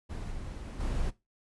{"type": "noise with level steps", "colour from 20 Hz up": "brown", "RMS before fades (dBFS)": [-37, -39, -32], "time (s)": [0.09, 1.11], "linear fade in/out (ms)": 20, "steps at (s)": [0.3, 0.79], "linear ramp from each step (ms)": 20, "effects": ["noise-tail reverb RT60 0.2 s tail -17 dB re dry", "resampled to 24000 Hz"]}